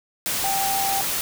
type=tone in noise; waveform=sine; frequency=784 Hz; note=G5; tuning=in tune; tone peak=-23 dBFS; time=0.44-1.01 s; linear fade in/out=0 ms; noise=white; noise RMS=-25 dBFS; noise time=0.26-1.21 s; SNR=-1 dB; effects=none